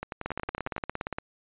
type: two click trains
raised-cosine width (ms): 0.5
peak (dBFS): -18 / -16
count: 9 / 17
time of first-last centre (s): 0.03-0.764 / 0.26-1.185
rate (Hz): 10.9 / 17.3
effects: resampled to 8000 Hz